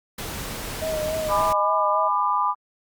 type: noise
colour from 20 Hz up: pink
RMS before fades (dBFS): -32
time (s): 0.18-1.53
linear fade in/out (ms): 5
type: tone with vibrato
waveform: sine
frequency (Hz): 625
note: D#5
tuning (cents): +8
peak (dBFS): -24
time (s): 0.81-2.09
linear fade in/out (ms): 20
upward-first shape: sine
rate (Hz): 3.5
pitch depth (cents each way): 34
type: chord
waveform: sine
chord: G# diminished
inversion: none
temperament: just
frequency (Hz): 830.6 / 996.7 / 1196.1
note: G#5 / B5 / D6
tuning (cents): 0 / +16 / +31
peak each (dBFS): -27 / -22 / -23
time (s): 1.28-2.55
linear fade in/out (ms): 50
effects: Opus 48 kbps